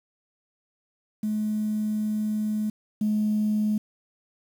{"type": "tone pair in turn", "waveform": "sine", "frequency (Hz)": [213.5, 212.3], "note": ["G#3", "G#3"], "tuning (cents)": [48, 38], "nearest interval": "unison", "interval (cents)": 10, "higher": "first", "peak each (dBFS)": [-23, -20], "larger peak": "second", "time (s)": [[1.23, 2.7], [3.01, 3.78]], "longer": "first", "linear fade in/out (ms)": 5, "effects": ["tanh soft clip ceiling -17 dBFS", "8-bit"]}